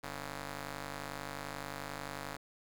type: ring-modulated tone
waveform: 5% pulse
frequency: 142.2 Hz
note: C#3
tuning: 45 cents sharp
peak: -26 dBFS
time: 0.03-2.37 s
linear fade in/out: 10 ms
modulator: 401 Hz
effects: none